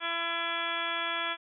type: harmonic tone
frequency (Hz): 336.2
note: E4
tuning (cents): +34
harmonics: 1 / 2 / 3 / 4 / 5 / 6 / 7 / 8 / 9 / 10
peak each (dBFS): -46 / -40 / -38 / -36 / -37 / -42 / -37 / -45 / -46 / -36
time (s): 0-1.37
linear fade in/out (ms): 50
effects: none